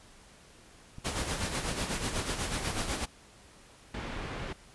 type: clicks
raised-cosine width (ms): 5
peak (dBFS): -31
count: 5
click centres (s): 0.984 / 1.504 / 1.65 / 1.714 / 2.035
type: noise with tremolo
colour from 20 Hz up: pink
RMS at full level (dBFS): -31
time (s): 1.04-3.06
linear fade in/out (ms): 20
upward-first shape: sine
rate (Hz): 8.1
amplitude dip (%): 55
type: low-pass noise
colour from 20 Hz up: pink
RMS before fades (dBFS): -38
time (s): 3.94-4.53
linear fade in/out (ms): 5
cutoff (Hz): 2900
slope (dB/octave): 12
effects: pink hiss -56 dBFS RMS until 4.74 s + resampled to 24000 Hz